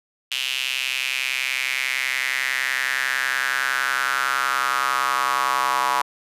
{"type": "tone with high-pass filter sweep", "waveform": "square", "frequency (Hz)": 65.41, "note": "C2", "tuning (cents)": 0, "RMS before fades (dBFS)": -23, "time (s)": [0.31, 6.02], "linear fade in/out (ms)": 5, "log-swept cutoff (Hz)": [2900, 1000], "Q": 4.5, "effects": ["resampled to 32000 Hz"]}